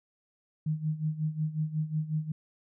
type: tone with tremolo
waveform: sine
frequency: 155.1 Hz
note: D#3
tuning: 5 cents flat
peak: -25 dBFS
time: 0.66-2.32 s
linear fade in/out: 5 ms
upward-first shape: sine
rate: 5.5 Hz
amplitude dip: 80%
effects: none